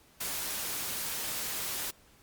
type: noise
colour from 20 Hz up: white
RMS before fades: -35 dBFS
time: 0.2-1.91 s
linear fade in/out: 10 ms
effects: pink hiss -61 dBFS RMS until 2.22 s + Opus 48 kbps